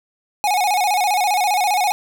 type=tone with vibrato; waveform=square; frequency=780 Hz; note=G5; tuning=9 cents flat; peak=-16 dBFS; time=0.44-1.92 s; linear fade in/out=0 ms; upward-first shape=square; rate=15 Hz; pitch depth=110 cents each way; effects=none